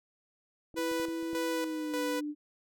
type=tone with pitch glide; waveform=sine; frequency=329.4 to 296.9 Hz; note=E4 to D4; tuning=-1 to +19 cents; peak=-33 dBFS; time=0.74-2.35 s; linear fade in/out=50 ms; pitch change=-180 cents; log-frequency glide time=1.48-2.02 s
type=clicks; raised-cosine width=2 ms; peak=-38 / -42 / -38 / -35 / -36 / -41 / -33 dBFS; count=7; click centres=0.743 / 0.788 / 0.915 / 0.999 / 1.085 / 1.228 / 1.332 s
type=tone with tremolo; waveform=sawtooth; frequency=493.9 Hz; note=B4; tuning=in tune; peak=-28 dBFS; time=0.76-2.21 s; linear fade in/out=20 ms; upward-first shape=square; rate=1.7 Hz; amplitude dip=65%
effects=none